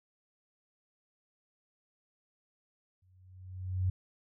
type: tone with exponential growth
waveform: sine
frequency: 92.5 Hz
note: F#2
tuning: in tune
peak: -25 dBFS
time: 3.02-3.9 s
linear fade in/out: 5 ms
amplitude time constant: 190 ms
effects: none